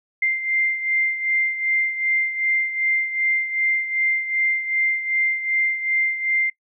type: beating tone pair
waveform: sine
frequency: 2093 / 2095.6 Hz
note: C7 / C7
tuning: 0 / +2 cents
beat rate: 2.6 Hz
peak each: -20 / -26 dBFS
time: 0.22-6.5 s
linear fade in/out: 5 ms
effects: noise-tail reverb RT60 0.1 s tail -21 dB re dry